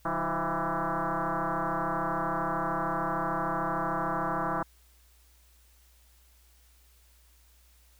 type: tone with frequency modulation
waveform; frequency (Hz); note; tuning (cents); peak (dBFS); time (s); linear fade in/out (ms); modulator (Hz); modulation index
sine; 182.6; F#3; -23; -27; 0.05-4.63; 5; 166; 7.7
effects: added 60 Hz sine -59 dBFS peak until 7.99 s + white hiss -64 dBFS RMS until 7.99 s